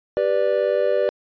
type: chord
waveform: triangle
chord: G major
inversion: none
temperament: just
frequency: 392 / 490 / 588 Hz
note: G4 / B4 / D5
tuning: 0 / -14 / +2 cents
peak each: -22 / -20 / -18 dBFS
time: 0.17-1.09 s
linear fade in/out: 0 ms
effects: resampled to 11025 Hz